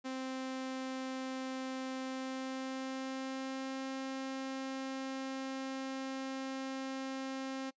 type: tone with pitch glide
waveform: sawtooth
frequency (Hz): 261.6 to 266.3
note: C4 to C4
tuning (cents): 0 to +31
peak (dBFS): -34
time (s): 0.04-7.71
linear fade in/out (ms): 20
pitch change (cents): +31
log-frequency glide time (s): 2.01-3.85
effects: noise-tail reverb RT60 0.1 s tail -23 dB re dry + resampled to 16000 Hz